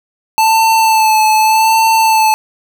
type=tone with vibrato; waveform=square; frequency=880 Hz; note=A5; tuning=in tune; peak=-8 dBFS; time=0.38-2.34 s; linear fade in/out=0 ms; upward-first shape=sine; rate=0.84 Hz; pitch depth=28 cents each way; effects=none